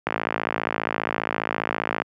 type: click train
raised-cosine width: 0.5 ms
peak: -7 dBFS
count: 108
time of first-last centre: 0.07-2.019 s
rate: 54.9 Hz
effects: high-pass 150 Hz 12 dB/octave